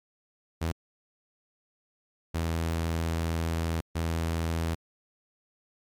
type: tone bursts at uneven times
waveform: sawtooth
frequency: 82.41 Hz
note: E2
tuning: in tune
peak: -23 dBFS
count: 3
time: 0.61-0.72 / 2.34-3.81 / 3.95-4.75 s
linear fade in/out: 10 ms
effects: MP3 96 kbps

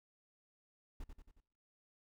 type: noise with echo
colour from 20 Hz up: brown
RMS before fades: -43 dBFS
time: 1-1.04 s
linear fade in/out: 5 ms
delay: 91 ms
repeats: 4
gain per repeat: -5 dB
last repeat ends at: 1.404 s
effects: noise-tail reverb RT60 0.7 s tail -24 dB re dry

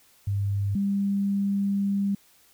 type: tone pair in turn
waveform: sine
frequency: 100.1 / 199.05 Hz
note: G2 / G3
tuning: +37 / +27 cents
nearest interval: octave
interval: 1190 cents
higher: second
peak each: -23 / -22 dBFS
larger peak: second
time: 0.27-0.75 / 0.75-2.15 s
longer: second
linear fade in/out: 5 ms
effects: white hiss -59 dBFS RMS until 2.53 s

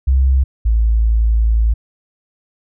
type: tone pair in turn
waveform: sine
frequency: 65.9 / 55.55 Hz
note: C2 / A1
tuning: +13 / +17 cents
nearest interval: minor third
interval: 296 cents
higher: first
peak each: -9 / -10 dBFS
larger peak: first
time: 0.07-0.44 / 0.65-1.74 s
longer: second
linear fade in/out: 10 ms
effects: none

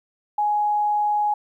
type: tone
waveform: sine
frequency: 835 Hz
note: G#5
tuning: 9 cents sharp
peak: -18 dBFS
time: 0.38-1.34 s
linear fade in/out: 5 ms
effects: 10-bit

